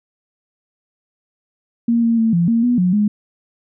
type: tone with pitch steps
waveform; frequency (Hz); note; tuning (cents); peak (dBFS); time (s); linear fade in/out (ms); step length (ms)
sine; 233.5 / 230.5 / 224.8 / 171 / 230.4 / 244 / 180.5 / 208.8; A#3 / A#3 / A3 / F3 / A#3 / B3 / F#3 / G#3; +3 / -19 / +37 / -36 / -20 / -21 / -43 / +10; -12; 1.88-3.08; 5; 150
effects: none